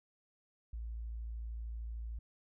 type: tone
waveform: sine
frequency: 56.6 Hz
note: A1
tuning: 50 cents sharp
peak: -39 dBFS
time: 0.73-2.19 s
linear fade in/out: 5 ms
effects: none